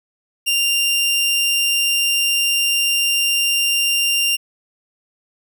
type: tone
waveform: sawtooth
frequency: 2787 Hz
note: F7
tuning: 4 cents flat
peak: -12 dBFS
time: 0.46-4.37 s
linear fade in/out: 20 ms
effects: none